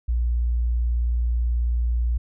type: tone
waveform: sine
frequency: 59.2 Hz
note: A#1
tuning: 27 cents sharp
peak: -19 dBFS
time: 0.08-2.18 s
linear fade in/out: 10 ms
effects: none